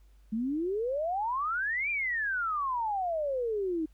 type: exponential two-way sweep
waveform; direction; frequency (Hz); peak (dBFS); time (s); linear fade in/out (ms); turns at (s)
sine; up then down; 210.9 to 2424 to 306.2; -28; 0.32-3.86; 10; 1.9
effects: added 50 Hz sine -55 dBFS peak until 3.93 s + pink hiss -72 dBFS RMS until 3.93 s